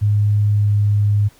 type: tone with pitch glide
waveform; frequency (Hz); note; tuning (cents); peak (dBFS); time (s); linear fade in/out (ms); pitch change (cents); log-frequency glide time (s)
sine; 103.83 to 103.17; G#2 to G#2; 0 to -11; -12; 0.01-1.29; 20; -11; 0.49-0.7
effects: pink hiss -51 dBFS RMS until 1.39 s